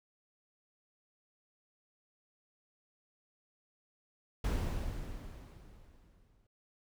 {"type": "noise with exponential decay", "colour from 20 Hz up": "brown", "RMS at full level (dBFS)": -30, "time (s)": [4.44, 6.47], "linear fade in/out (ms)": 5, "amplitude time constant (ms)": 440, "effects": []}